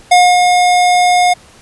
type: tone with ADSR envelope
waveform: square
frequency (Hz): 718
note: F5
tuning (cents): +48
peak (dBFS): -4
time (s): 0.11-1.34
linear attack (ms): 9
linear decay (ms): 250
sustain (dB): -4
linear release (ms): 13
effects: pink hiss -42 dBFS RMS until 1.61 s + resampled to 24000 Hz